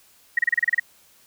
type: tone bursts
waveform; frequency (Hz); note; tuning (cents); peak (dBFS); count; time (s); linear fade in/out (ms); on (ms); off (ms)
sine; 1888; A#6; +22; -15; 9; 0.37-0.798; 5; 20; 31
effects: white hiss -56 dBFS RMS until 1.26 s